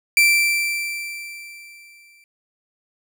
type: tone with exponential decay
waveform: 40% pulse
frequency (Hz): 2344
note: D7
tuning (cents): -4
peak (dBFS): -10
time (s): 0.17-2.24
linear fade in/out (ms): 1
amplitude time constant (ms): 450
effects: none